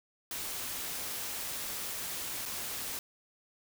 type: noise with dropouts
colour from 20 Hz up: white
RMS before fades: -38 dBFS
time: 0.31-2.99 s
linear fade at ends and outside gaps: 1 ms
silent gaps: 2.454-2.459 s
effects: none